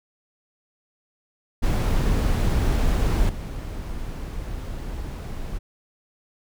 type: noise with level steps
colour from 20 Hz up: brown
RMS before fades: -20 / -31 dBFS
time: 1.62-5.59 s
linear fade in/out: 20 ms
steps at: 3.29 s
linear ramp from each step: 2 ms
effects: none